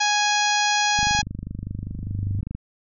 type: harmonic tone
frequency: 830.6 Hz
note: G#5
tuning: in tune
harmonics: 1 / 2 / 3 / 4 / 5 / 6 / 7 / 8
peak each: -22 / -25 / -27 / -28 / -29 / -30 / -30 / -31 dBFS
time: 0-1.22 s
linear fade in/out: 10 ms
type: tone with exponential growth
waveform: sine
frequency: 98 Hz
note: G2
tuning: in tune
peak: -21 dBFS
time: 0.84-2.41 s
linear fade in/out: 5 ms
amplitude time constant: 340 ms
type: click train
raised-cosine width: 5 ms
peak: -18 dBFS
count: 40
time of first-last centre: 0.99-2.55 s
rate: 25 Hz
effects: none